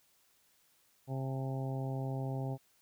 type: harmonic tone with a mistuned harmonic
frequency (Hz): 133.4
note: C3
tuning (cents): +34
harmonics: 1 / 2 / 3 / 4 / 5 / 6 / 7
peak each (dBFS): -35 / -43 / -46 / -47 / -47 / -48 / -54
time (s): 1.07-2.58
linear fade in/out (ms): 50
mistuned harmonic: 7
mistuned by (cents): -77
effects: white hiss -70 dBFS RMS until 2.81 s